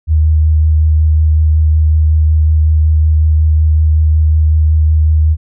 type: tone with vibrato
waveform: sine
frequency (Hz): 77.78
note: D#2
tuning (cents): 0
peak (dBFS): -6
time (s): 0.07-5.37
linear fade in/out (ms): 50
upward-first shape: sine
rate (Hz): 5.4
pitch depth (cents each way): 13
effects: none